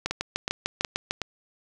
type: two click trains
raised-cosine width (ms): 0.2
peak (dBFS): -9 / -11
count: 8 / 4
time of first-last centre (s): 0.06-1.109 / 0.11-1.217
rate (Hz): 6.67 / 2.71
effects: none